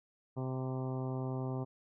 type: harmonic tone with a mistuned harmonic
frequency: 130.1 Hz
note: C3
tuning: 9 cents flat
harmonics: 1 / 2 / 3 / 4 / 5 / 6 / 7 / 8 / 9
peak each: -36 / -41 / -43 / -48 / -48 / -50 / -52 / -53 / -56 dBFS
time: 0.36-1.65 s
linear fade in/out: 20 ms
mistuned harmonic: 8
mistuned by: -21 cents
effects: none